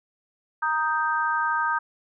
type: chord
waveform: sine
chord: Eb major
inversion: second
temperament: equal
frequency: 932.3 / 1244.5 / 1568 Hz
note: Bb5 / Eb6 / G6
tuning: 0 / 0 / 0 cents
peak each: -26 dBFS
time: 0.62-1.79 s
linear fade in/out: 10 ms
effects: none